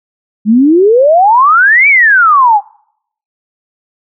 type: exponential two-way sweep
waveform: sine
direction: up then down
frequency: 202.9 to 2342 to 784 Hz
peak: -3 dBFS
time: 0.45-2.61 s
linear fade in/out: 50 ms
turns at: 1.88 s
effects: noise-tail reverb RT60 0.7 s tail -26 dB re dry